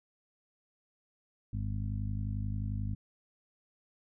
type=harmonic tone; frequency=51.3 Hz; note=G#1; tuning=21 cents flat; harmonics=1 / 2 / 3 / 4 / 5; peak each=-37 / -34 / -47 / -42 / -47 dBFS; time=1.53-2.95 s; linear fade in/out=5 ms; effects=none